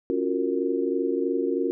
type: chord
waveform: sine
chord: Gb major seventh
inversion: second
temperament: just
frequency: 277.5 / 346.9 / 370 / 462.5 Hz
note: Db4 / F4 / Gb4 / Bb4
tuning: +2 / -12 / 0 / -14 cents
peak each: -28 dBFS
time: 0.1-1.71 s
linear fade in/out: 0 ms
effects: none